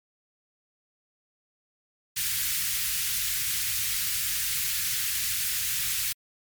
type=band-stop noise; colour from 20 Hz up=white; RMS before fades=-28 dBFS; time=2.16-6.13 s; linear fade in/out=10 ms; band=140 to 1600 Hz; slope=24 dB/octave; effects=MP3 96 kbps